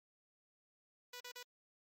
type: tone bursts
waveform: 5% pulse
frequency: 491.4 Hz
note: B4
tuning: 9 cents flat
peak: -36 dBFS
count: 3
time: 1.13-1.43 s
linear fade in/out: 5 ms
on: 74 ms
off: 39 ms
effects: MP3 64 kbps